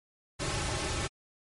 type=noise with comb filter; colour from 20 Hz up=pink; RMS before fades=-32 dBFS; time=0.39-1.08 s; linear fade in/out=20 ms; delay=4.2 ms; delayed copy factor=-0.75; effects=low-pass 10000 Hz 12 dB/octave + MP3 48 kbps